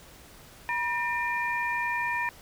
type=tone cluster; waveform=sine; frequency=962 / 1810 / 2396 Hz; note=B5 / A6 / D7; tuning=-46 / +48 / +34 cents; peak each=-30 / -30 / -33 dBFS; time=0.69-2.29 s; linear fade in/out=0 ms; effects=pink hiss -51 dBFS RMS until 2.41 s